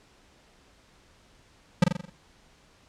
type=tone with echo; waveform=square; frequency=177.7 Hz; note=F3; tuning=30 cents sharp; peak=-14 dBFS; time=1.82-1.84 s; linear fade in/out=5 ms; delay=43 ms; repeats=6; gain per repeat=-5 dB; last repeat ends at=2.098 s; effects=pink hiss -59 dBFS RMS until 2.88 s + low-pass 7000 Hz 12 dB/octave